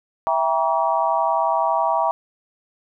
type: chord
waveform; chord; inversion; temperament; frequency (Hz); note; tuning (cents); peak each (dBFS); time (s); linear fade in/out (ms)
sine; E diminished seventh; none; just; 659.3 / 791.1 / 949.3 / 1139.2; E5 / G5 / Bb5 / Db6; 0 / +16 / +31 / +47; -22 / -23 / -21 / -25; 0.27-2.11; 0
effects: none